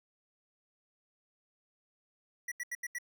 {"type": "tone bursts", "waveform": "square", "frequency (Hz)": 1944, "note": "B6", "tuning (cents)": -28, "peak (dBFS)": -36, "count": 5, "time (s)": [2.48, 2.985], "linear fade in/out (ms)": 5, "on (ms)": 37, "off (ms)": 80, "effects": []}